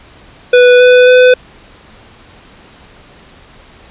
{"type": "tone with pitch steps", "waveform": "square", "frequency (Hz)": [493.9, 498.2, 502.5], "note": ["B4", "B4", "B4"], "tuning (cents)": [0, 15, 30], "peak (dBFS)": -3, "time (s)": [0.53, 1.34], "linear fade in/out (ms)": 5, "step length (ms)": 270, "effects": ["pink hiss -40 dBFS RMS until 3.9 s", "resampled to 8000 Hz"]}